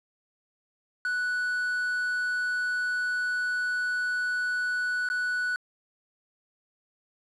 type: tone with dropouts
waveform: triangle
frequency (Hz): 1480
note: F#6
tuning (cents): 0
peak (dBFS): -24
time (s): 1.05-5.56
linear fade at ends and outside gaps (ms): 1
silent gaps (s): 5.088-5.1
effects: resampled to 24000 Hz + 9-bit